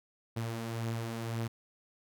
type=beating tone pair; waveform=sawtooth; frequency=113.2 / 115.1 Hz; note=A2 / A#2; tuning=+50 / -22 cents; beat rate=1.9 Hz; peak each=-38 / -31 dBFS; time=0.36-1.48 s; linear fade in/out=10 ms; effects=none